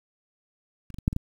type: clicks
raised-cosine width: 5 ms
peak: -29 / -27 / -25 / -8 / -19 / -14 dBFS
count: 6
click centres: 0.903 / 0.943 / 0.986 / 1.079 / 1.129 / 1.164 s
effects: 8-bit